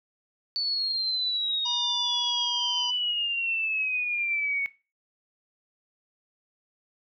sine exponential sweep, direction down, 4496 to 2212 Hz, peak -25 dBFS, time 0.56-4.66 s, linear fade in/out 0 ms
harmonic tone, 967 Hz, B5, 37 cents flat, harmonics 1 / 3 / 5 / 6, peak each -34 / -37 / -35 / -39 dBFS, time 1.65-2.91 s, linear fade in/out 10 ms
effects noise-tail reverb RT60 0.3 s tail -18 dB re dry

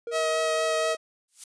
triangle tone with pitch glide, 468.6 to 462.7 Hz, A#4 to A#4, +9 to -13 cents, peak -29 dBFS, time 0.07-0.95 s, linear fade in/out 2 ms, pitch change -22 cents, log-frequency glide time 0.41-0.66 s
sawtooth tone with vibrato, 637 Hz, D#5, 41 cents sharp, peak -20 dBFS, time 0.11-0.97 s, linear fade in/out 50 ms, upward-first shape triangle, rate 4.2 Hz, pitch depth 12 cents each way
violet noise with exponential growth, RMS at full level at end -30 dBFS, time 1.28-1.44 s, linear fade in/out 5 ms, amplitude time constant 33 ms
effects resampled to 22050 Hz

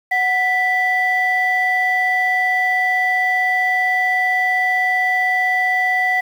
sine tone pair together, 740 / 1975.6 Hz, F#5 / B6, 0 / 0 cents, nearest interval octave + perfect fourth, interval 1700 cents, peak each -18 / -15 dBFS, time 0.11-6.21 s, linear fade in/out 10 ms, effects tanh soft clip ceiling -9 dBFS + 7-bit

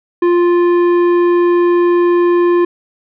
triangle tone with tanh clipping, 349.2 Hz, F4, in tune, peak -10 dBFS, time 0.22-2.65 s, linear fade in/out 5 ms, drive 15 dB, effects none

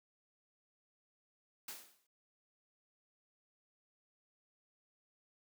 white noise with exponential decay, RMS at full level -43 dBFS, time 1.68-2.07 s, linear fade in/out 5 ms, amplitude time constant 83 ms, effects high-pass 200 Hz 12 dB/octave

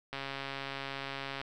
click train, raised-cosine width 0.3 ms, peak -22 dBFS, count 177, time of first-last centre 0.13-1.415 s, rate 137 Hz, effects none

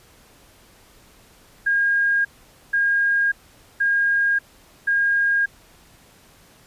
sine tone bursts, 1623 Hz, G#6, 40 cents flat, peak -16 dBFS, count 4, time 1.66-5.46 s, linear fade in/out 10 ms, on 590 ms, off 480 ms, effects pink hiss -52 dBFS RMS until 6.66 s + resampled to 32000 Hz

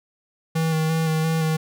square tone with vibrato, 160 Hz, D#3, 49 cents sharp, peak -20 dBFS, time 0.55-1.57 s, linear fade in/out 10 ms, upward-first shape square, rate 2.9 Hz, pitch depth 18 cents each way, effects none

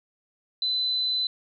sine tone, 4019 Hz, B7, 30 cents sharp, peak -23 dBFS, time 0.62-1.27 s, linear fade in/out 2 ms, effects none

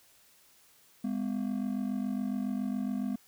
triangle ring-modulated tone, 228.3 Hz, A#3, 36 cents flat, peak -25 dBFS, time 1.04-3.16 s, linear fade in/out 2 ms, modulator 23.6 Hz, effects white hiss -62 dBFS RMS until 3.27 s

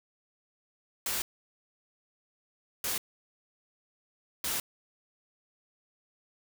white noise bursts at uneven times, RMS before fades -32 dBFS, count 3, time 1.06-1.22 / 2.84-2.98 / 4.44-4.6 s, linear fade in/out 2 ms, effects none

